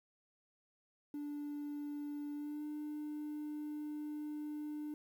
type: tone with pitch glide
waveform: triangle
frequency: 292.1 to 299.6 Hz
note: D4 to D4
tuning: -9 to +35 cents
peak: -37 dBFS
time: 1.14-4.94 s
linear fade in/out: 2 ms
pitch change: +44 cents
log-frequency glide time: 2.34-2.65 s
effects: tanh soft clip ceiling -35 dBFS + 11-bit

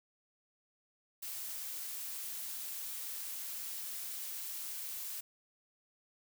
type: noise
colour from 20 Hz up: blue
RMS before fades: -42 dBFS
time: 1.22-5.21 s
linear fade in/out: 10 ms
effects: none

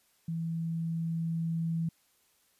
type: tone with level ramp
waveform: sine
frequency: 164.81 Hz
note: E3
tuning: in tune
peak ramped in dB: -31 to -28 dBFS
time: 0.28-1.89 s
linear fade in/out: 5 ms
effects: white hiss -69 dBFS RMS until 2.59 s + resampled to 32000 Hz

